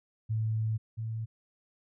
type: tone pair in turn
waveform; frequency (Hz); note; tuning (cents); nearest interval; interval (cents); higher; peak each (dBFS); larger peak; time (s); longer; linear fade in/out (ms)
sine; 110.2 / 111.87; A2 / A2; +3 / +29; unison; 26; second; -27 / -32; first; 0.29-0.78 / 0.97-1.26; first; 20
effects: none